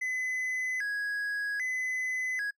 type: tone with vibrato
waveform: triangle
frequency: 1831 Hz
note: A#6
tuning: 32 cents flat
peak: -28 dBFS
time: 0.01-2.51 s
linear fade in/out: 10 ms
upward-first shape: square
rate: 0.63 Hz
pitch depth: 170 cents each way
effects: noise-tail reverb RT60 0.1 s tail -23 dB re dry